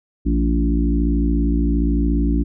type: harmonic tone with a mistuned harmonic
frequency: 57.3 Hz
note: A#1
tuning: 29 cents flat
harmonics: 1 / 3 / 4 / 5 / 6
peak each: -17 / -24 / -25 / -21 / -29 dBFS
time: 0.25-2.44 s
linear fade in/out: 20 ms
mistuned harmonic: 4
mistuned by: -29 cents
effects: none